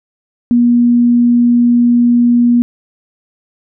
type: tone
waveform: sine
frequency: 240 Hz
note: B3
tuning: 49 cents flat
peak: -6 dBFS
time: 0.51-2.62 s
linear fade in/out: 0 ms
effects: none